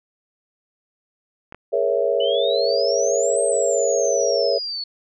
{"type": "clicks", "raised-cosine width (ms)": 0.5, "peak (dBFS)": -22, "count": 2, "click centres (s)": [1.524, 1.546]}
{"type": "chord", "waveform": "sine", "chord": "A# half-diminished seventh", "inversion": "third", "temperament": "equal with one note detuned", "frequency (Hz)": [415.3, 471, 554.4, 659.3], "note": ["G#4", "A#4", "C#5", "E5"], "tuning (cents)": [0, 18, 0, 0], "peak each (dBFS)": [-24, -22, -21, -24], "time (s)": [1.72, 4.59], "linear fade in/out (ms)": 20}
{"type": "exponential two-way sweep", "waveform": "sine", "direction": "up then down", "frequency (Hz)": [2942, 8440, 4381], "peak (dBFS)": -25, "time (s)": [2.2, 4.84], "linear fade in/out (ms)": 5, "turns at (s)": 3.42}
{"effects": []}